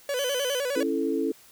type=tone with vibrato; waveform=45% pulse; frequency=531 Hz; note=C5; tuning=25 cents sharp; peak=-26 dBFS; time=0.09-0.83 s; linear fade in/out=2 ms; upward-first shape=square; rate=9.8 Hz; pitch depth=110 cents each way
type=tone; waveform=sawtooth; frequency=3050 Hz; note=G7; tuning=48 cents flat; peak=-28 dBFS; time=0.16-0.61 s; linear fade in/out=20 ms
type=chord; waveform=sine; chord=A major; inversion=first; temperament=just; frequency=275 / 330 / 440 Hz; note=C#4 / E4 / A4; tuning=-14 / +2 / 0 cents; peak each=-28 dBFS; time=0.76-1.32 s; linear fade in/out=5 ms
effects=white hiss -54 dBFS RMS until 1.51 s